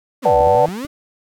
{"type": "exponential two-way sweep", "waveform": "35% pulse", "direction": "down then up", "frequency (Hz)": [309.4, 60.8, 309.4], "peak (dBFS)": -23, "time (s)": [0.22, 0.87], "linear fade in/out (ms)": 20, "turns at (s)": 0.37}
{"type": "chord", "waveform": "sine", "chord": "B minor seventh", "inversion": "none", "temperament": "equal with one note detuned", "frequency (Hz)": [493.9, 587.3, 752.1, 880], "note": ["B4", "D5", "F#5", "A5"], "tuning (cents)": [0, 0, 28, 0], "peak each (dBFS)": [-15, -15, -16, -17], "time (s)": [0.25, 0.66], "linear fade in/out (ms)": 5}
{"type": "clicks", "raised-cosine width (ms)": 3, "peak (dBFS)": -20, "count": 5, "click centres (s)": [0.407, 0.472, 0.55, 0.685, 0.849]}
{"effects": []}